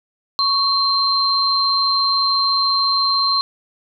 sine tone pair together, 1108.7 / 4143 Hz, C#6 / C8, 0 / -18 cents, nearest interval octave + major seventh, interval 2282 cents, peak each -19 / -16 dBFS, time 0.39-3.41 s, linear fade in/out 0 ms, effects none

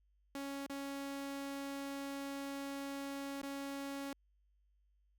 sawtooth tone with dropouts, 277.6 Hz, C#4, 3 cents sharp, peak -37 dBFS, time 0.35-4.13 s, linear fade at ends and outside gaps 2 ms, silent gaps 0.665-0.697 / 3.417-3.431 s, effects added 50 Hz sine -70 dBFS peak until 5.18 s

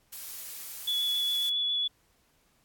blue noise, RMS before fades -40 dBFS, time 0.12-1.5 s, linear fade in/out 10 ms
sine tone with vibrato, 3416 Hz, G#7, 48 cents sharp, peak -26 dBFS, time 0.87-1.88 s, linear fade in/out 10 ms, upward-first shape square, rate 7.3 Hz, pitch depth 10 cents each way
effects pink hiss -68 dBFS RMS until 2.64 s + AAC 64 kbps

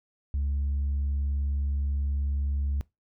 sine tone, 70.3 Hz, C#2, 25 cents sharp, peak -23 dBFS, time 0.34-2.81 s, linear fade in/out 0 ms, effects noise-tail reverb RT60 0.2 s tail -23 dB re dry + tanh soft clip ceiling -23 dBFS

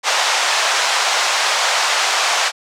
pink band-pass noise, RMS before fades -17 dBFS, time 0.03-2.52 s, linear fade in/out 50 ms, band 680 to 7200 Hz, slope 24 dB/octave, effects none

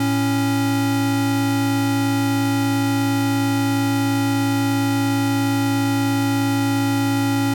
square tone pair together, 111.41 / 277.2 Hz, A2 / C#4, +22 / 0 cents, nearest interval octave + major third, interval 1578 cents, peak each -23 / -19 dBFS, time 0-7.54 s, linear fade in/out 5 ms, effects none

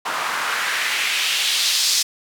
white noise with band-pass filter sweep, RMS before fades -21 dBFS, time 0.05-2.03 s, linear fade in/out 10 ms, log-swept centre 1000 to 5200 Hz, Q 1.7, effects none

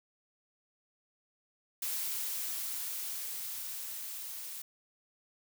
blue noise with level ramp, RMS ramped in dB -35 to -43 dBFS, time 1.82-4.62 s, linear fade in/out 5 ms, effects none

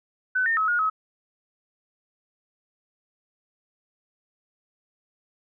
sine tone with pitch steps, 1509 / 1821 / 1285 / 1434 / 1280 Hz, F#6 / A#6 / E6 / F6 / D#6, +34 / -41 / -45 / +45 / +49 cents, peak -20 dBFS, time 0.35-0.9 s, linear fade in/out 10 ms, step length 110 ms, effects none

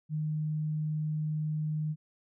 sine tone, 153.7 Hz, D#3, 21 cents flat, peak -29 dBFS, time 0.09-1.96 s, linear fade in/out 50 ms, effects none

